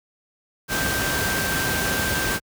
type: tone in noise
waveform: sine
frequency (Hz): 1569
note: G6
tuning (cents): +1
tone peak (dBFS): -26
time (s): 0.68-2.4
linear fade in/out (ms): 50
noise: pink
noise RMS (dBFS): -24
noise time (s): 0.68-2.4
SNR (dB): -5
effects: high-pass 60 Hz 12 dB/octave